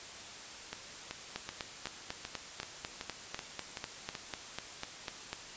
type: two click trains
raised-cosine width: 0.2 ms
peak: -21 / -19 dBFS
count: 10 / 17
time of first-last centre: 0.73-4.152 / 1.36-5.33 s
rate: 2.63 / 4.03 Hz
effects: white hiss -47 dBFS RMS until 5.56 s + resampled to 16000 Hz